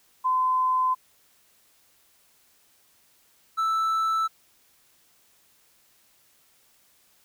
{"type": "tone pair in turn", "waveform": ["sine", "triangle"], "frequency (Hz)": [1024, 1318.9], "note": ["C6", "E6"], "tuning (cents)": [-38, 1], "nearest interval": "major third", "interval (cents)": 439, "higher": "second", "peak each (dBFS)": -20, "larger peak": "neither", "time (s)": [[0.24, 0.95], [3.57, 4.28]], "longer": "neither", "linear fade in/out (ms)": 20, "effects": ["white hiss -62 dBFS RMS until 7.24 s"]}